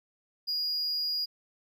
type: tone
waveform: triangle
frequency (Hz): 4871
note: D#8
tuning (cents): -38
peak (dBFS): -27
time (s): 0.47-1.26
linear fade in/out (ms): 20
effects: none